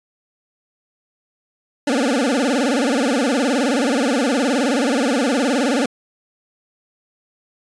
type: tone with vibrato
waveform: 25% pulse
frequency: 261.6 Hz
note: C4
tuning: in tune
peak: -12 dBFS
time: 1.87-5.86 s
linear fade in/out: 5 ms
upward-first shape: sine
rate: 19 Hz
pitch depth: 220 cents each way
effects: resampled to 22050 Hz